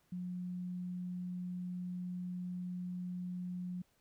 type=tone; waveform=sine; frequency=179.7 Hz; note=F3; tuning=50 cents sharp; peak=-38 dBFS; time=0.12-3.82 s; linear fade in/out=5 ms; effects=pink hiss -74 dBFS RMS until 4 s